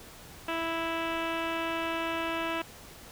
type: tone with low-pass filter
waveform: 15% pulse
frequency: 329.6 Hz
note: E4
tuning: in tune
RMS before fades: -32 dBFS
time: 0.48-2.62 s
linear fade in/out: 5 ms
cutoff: 2400 Hz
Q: 9.2
effects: pink hiss -49 dBFS RMS until 3.11 s